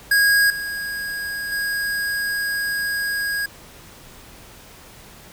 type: tone with level steps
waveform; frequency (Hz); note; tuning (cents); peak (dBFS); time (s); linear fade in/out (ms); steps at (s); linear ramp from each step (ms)
square; 1642; G#6; -20; -14 / -26 / -22; 0.11-3.46; 5; 0.5 / 1.52; 2
effects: pink hiss -44 dBFS RMS until 5.32 s